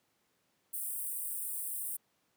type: high-pass noise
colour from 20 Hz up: pink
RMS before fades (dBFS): -38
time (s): 0.73-1.97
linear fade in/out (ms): 10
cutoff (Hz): 8400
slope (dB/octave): 96
effects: pink hiss -75 dBFS RMS until 2.36 s + high-pass 150 Hz 12 dB/octave